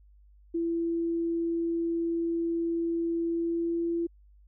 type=tone with pitch glide; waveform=sine; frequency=335.2 to 338.1 Hz; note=E4 to E4; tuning=+29 to +44 cents; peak=-26 dBFS; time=0.54-4.07 s; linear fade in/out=10 ms; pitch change=+15 cents; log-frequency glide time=3.26-3.9 s; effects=added 50 Hz sine -54 dBFS peak until 4.47 s